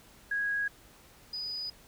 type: tone pair in turn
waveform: sine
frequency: 1651 / 4963 Hz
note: G#6 / D#8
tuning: -11 / -5 cents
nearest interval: octave + perfect fifth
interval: 1906 cents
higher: second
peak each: -28 / -34 dBFS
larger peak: first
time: 0.31-0.68 / 1.33-1.7 s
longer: neither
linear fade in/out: 5 ms
effects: pink hiss -57 dBFS RMS until 1.87 s